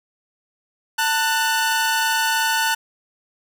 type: tone pair together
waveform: sawtooth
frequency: 892.6 / 1480 Hz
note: A5 / F#6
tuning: +25 / 0 cents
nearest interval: major sixth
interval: 875 cents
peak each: -17 dBFS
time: 0.98-2.75 s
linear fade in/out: 10 ms
effects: none